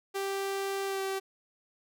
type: tone with pitch glide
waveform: sawtooth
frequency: 392 to 386.6 Hz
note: G4 to G4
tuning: 0 to -24 cents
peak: -27 dBFS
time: 0.14-1.2 s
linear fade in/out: 20 ms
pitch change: -24 cents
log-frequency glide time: 0.86-1.01 s
effects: none